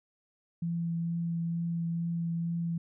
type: tone with vibrato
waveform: sine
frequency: 168.4 Hz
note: E3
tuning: 37 cents sharp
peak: -29 dBFS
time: 0.62-2.78 s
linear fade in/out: 5 ms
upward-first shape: triangle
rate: 2.2 Hz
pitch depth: 12 cents each way
effects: none